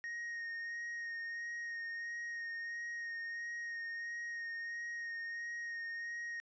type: tone with vibrato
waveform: triangle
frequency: 1863 Hz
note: A#6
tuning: 2 cents flat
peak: -38 dBFS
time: 0.04-6.4 s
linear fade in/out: 0 ms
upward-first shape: sine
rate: 1.5 Hz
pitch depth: 17 cents each way
effects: resampled to 16000 Hz